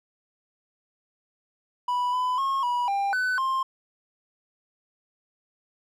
triangle tone with pitch steps, 985 / 1003 / 1084 / 973 / 796 / 1504 / 1057 Hz, B5 / B5 / C#6 / B5 / G5 / F#6 / C6, -5 / +26 / -39 / -26 / +26 / +28 / +17 cents, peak -21 dBFS, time 1.88-3.63 s, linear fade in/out 5 ms, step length 250 ms, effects none

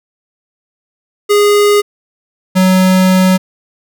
square tone pair in turn, 412.1 / 186.19 Hz, G#4 / F#3, -13 / +11 cents, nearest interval octave + major second, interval 1376 cents, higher first, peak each -7 dBFS, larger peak neither, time 1.29-1.82 / 2.55-3.38 s, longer second, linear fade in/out 20 ms, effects none

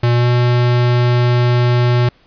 square tone with pitch glide, 120 to 121.96 Hz, B2 to B2, -49 to -21 cents, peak -11 dBFS, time 0.03-2.09 s, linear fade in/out 5 ms, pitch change +28 cents, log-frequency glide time 0.13-0.27 s, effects pink hiss -52 dBFS RMS until 2.26 s + resampled to 11025 Hz

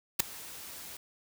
white noise with ADSR envelope, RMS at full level -21 dBFS, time 0.19-0.97 s, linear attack 12 ms, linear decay 5 ms, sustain -24 dB, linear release 4 ms, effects none

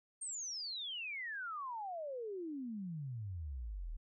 sine exponential sweep, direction down, 8780 to 36.06 Hz, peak -40 dBFS, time 0.21-3.97 s, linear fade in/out 10 ms, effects none

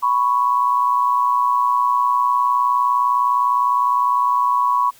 sine tone pair together, 989 / 1108.7 Hz, B5 / C#6, +2 / 0 cents, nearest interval major second, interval 198 cents, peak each -17 dBFS, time 0.02-4.91 s, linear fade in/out 20 ms, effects white hiss -49 dBFS RMS until 4.99 s

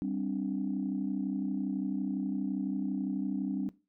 sine chord, G suspended fourth, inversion none, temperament equal, 196 / 261.6 / 293.7 Hz, G3 / C4 / D4, 0 / 0 / 0 cents, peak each -34 dBFS, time 0.02-3.69 s, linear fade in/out 0 ms, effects noise-tail reverb RT60 0.3 s tail -19 dB re dry + tanh soft clip ceiling -22 dBFS

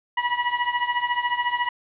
25% pulse tone with tremolo, 971 Hz, B5, 30 cents flat, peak -14 dBFS, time 0.17-1.69 s, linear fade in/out 5 ms, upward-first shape triangle, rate 14 Hz, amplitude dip 85%, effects resampled to 8000 Hz + 8-bit

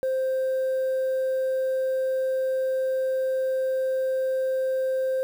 sine tone, 523.3 Hz, C5, in tune, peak -20 dBFS, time 0.03-5.23 s, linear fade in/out 0 ms, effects tanh soft clip ceiling -21 dBFS + 8-bit

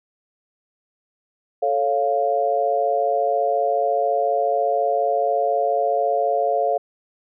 sine chord, A augmented, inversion none, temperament equal, 440 / 554.4 / 698.5 Hz, A4 / C#5 / E#5, 0 / 0 / 0 cents, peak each -24 / -22 / -20 dBFS, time 1.62-6.78 s, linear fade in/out 10 ms, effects none

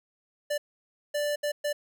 square tone bursts at uneven times, 587.3 Hz, D5, in tune, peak -27 dBFS, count 4, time 0.5-0.58 / 1.14-1.36 / 1.43-1.52 / 1.64-1.73 s, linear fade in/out 10 ms, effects none

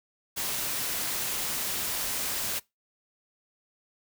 white noise, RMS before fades -31 dBFS, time 0.36-2.6 s, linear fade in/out 20 ms, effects noise-tail reverb RT60 0.2 s tail -23 dB re dry

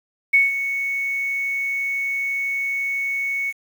sine tone with ADSR envelope, 2217 Hz, C#7, in tune, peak -10 dBFS, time 0.33-3.53 s, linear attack 12 ms, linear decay 170 ms, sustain -11 dB, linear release 37 ms, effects 7-bit

